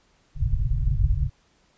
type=low-pass noise; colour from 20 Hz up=pink; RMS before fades=-22 dBFS; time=0.35-1.3 s; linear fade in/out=50 ms; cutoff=140 Hz; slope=96 dB/octave; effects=pink hiss -63 dBFS RMS until 1.77 s + resampled to 16000 Hz